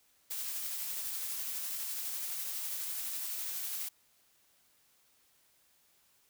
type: noise with tremolo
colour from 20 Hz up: blue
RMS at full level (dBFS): -37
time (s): 0.3-3.89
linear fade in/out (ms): 10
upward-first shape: triangle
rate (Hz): 12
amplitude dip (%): 25
effects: white hiss -69 dBFS RMS until 6.29 s